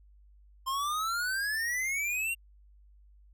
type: exponential sweep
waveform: square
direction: up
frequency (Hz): 1043 to 2794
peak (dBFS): -30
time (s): 0.66-2.35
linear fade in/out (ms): 20
effects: added 50 Hz sine -55 dBFS peak until 3.33 s

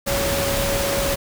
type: tone in noise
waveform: sine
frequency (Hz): 557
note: C#5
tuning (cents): +8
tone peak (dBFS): -23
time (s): 0.06-1.16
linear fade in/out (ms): 20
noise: pink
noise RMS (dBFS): -23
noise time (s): 0.06-1.16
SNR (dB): -3
effects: none

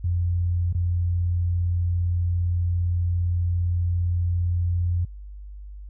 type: tone with dropouts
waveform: sine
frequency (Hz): 87.5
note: F2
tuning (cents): +4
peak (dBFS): -20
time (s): 0.04-5.05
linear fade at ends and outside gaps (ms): 5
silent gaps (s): 0.728-0.747
effects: added 50 Hz sine -36 dBFS peak until 5.89 s

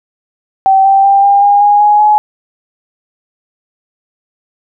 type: tone with pitch steps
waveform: sine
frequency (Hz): 772 / 781.9 / 791.9 / 802 / 812.3 / 822.6 / 833.2 / 843.8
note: G5 / G5 / G5 / G5 / G#5 / G#5 / G#5 / G#5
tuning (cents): -27 / -5 / +17 / +39 / -39 / -17 / +5 / +27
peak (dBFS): -4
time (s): 0.66-2.18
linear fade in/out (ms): 0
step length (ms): 190
effects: none

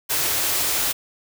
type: band-stop noise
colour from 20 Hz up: white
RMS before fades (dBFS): -22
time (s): 0.09-0.93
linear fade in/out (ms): 20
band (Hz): 160 to 250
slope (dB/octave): 96
effects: none

